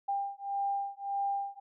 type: beating tone pair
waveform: sine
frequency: 796 / 797.7 Hz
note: G5 / G5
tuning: +26 / +30 cents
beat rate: 1.7 Hz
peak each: -34 / -34 dBFS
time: 0.08-1.6 s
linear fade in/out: 10 ms
effects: none